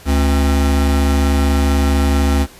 square tone pair together, 71.4 / 270 Hz, D2 / C#4, -48 / -45 cents, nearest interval octave + major seventh, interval 2303 cents, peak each -13 / -20 dBFS, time 0.05-2.47 s, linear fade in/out 50 ms, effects pink hiss -41 dBFS RMS until 2.59 s + resampled to 32000 Hz

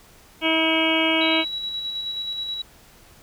harmonic tone, 321.7 Hz, E4, 42 cents flat, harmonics 1 / 2 / 3 / 4 / 5 / 7 / 8 / 9 / 10, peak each -23 / -26 / -29 / -33 / -33 / -24 / -29 / -25 / -28 dBFS, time 0.41-1.45 s, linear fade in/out 50 ms
sine tone with tremolo, 3900 Hz, B7, 23 cents flat, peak -25 dBFS, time 1.21-2.62 s, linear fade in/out 5 ms, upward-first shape square, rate 9.4 Hz, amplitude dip 30%
effects pink hiss -51 dBFS RMS until 3.22 s

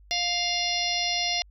harmonic tone with a mistuned harmonic, 701 Hz, F5, 6 cents sharp, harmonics 1 / 3 / 4 / 5 / 6 / 7 / 8, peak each -32 / -32 / -32 / -32 / -32 / -32 / -32 dBFS, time 0.11-1.42 s, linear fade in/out 0 ms, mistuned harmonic 7, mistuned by +38 cents, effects added 50 Hz sine -50 dBFS peak until 1.5 s

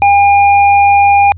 square tone, 806 Hz, G5, 48 cents sharp, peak -5 dBFS, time 0.02-1.32 s, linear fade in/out 0 ms, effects added 88 Hz sine -26 dBFS peak until 1.37 s + resampled to 8000 Hz

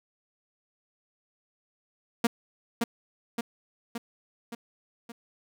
sawtooth tone with echo, 233.6 Hz, A#3, 4 cents sharp, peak -16 dBFS, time 2.24-2.27 s, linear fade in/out 5 ms, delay 570 ms, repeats 5, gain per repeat -4 dB, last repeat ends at 5.12 s, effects none

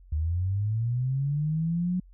sine linear sweep, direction up, 73.42 to 184.1 Hz, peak -24 dBFS, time 0.12-2 s, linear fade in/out 5 ms, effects added 45 Hz sine -49 dBFS peak until 2.13 s

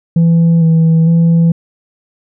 sine tone with vibrato, 164.81 Hz, E3, in tune, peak -3 dBFS, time 0.16-1.52 s, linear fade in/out 5 ms, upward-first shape square, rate 1.1 Hz, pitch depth 22 cents each way, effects tanh soft clip ceiling -5 dBFS

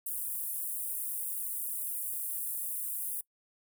pink high-pass noise, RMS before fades -36 dBFS, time 0.06-3.21 s, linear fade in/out 5 ms, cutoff 9300 Hz, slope 48 dB/octave, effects noise-tail reverb RT60 0.1 s tail -23 dB re dry

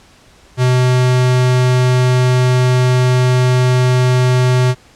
square tone, 126.4 Hz, B2, 41 cents sharp, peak -10 dBFS, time 0.57-4.75 s, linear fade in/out 50 ms, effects pink hiss -46 dBFS RMS until 4.95 s + low-pass 8000 Hz 12 dB/octave

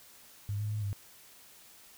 sine tone with pitch steps, 102 / 105.5 / 106.6 / 100.7 Hz, G#2 / G#2 / G#2 / G2, -31 / +28 / +46 / +47 cents, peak -31 dBFS, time 0.49-0.93 s, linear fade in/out 0 ms, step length 110 ms, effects white hiss -56 dBFS RMS until 1.97 s

